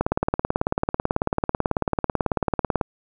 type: click train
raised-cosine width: 1 ms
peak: -6 dBFS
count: 52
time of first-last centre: 0.01-2.812 s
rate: 18.2 Hz
effects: none